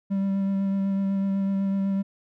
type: tone with vibrato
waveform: triangle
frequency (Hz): 195.5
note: G3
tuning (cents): -4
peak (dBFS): -20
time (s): 0.1-2.03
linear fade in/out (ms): 20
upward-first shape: sine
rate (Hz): 8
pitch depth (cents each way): 14
effects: none